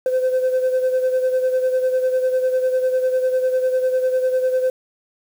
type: beating tone pair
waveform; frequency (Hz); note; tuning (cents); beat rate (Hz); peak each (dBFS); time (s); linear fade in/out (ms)
sine; 512 / 522; C5 / C5; -38 / -4; 10; -15 / -22; 0.06-4.7; 2
effects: tanh soft clip ceiling -13 dBFS + 7-bit